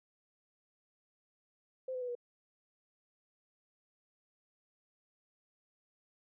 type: tone with pitch steps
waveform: sine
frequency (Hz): 518 / 506.2 / 494.6 / 483.3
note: C5 / B4 / B4 / B4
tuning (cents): -17 / +43 / +3 / -38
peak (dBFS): -36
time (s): 1.88-2.152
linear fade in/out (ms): 5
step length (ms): 68
effects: none